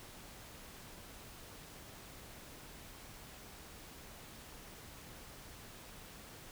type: silence
effects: pink hiss -53 dBFS RMS until 6.51 s